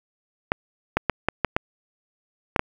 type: clicks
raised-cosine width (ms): 0.5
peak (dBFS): -4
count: 8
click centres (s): 0.519 / 0.97 / 1.097 / 1.286 / 1.447 / 1.565 / 2.562 / 2.594
effects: 7-bit